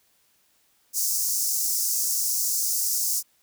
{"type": "high-pass noise", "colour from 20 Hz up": "pink", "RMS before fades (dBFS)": -25, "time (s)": [0.93, 3.23], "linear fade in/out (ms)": 50, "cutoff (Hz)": 5300, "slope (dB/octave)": 48, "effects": ["white hiss -65 dBFS RMS until 3.42 s"]}